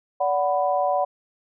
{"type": "tone cluster", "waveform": "sine", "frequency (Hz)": [577, 741, 993], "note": ["D5", "F#5", "B5"], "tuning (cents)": [-31, 2, 9], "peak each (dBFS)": [-23, -22, -27], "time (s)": [0.2, 1.05], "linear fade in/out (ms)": 10, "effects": []}